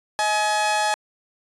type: tone pair together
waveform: sawtooth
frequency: 633 / 845 Hz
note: D#5 / G#5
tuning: +30 / +30 cents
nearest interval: perfect fourth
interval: 500 cents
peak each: -23 / -16 dBFS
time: 0.19-0.94 s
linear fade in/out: 0 ms
effects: resampled to 24000 Hz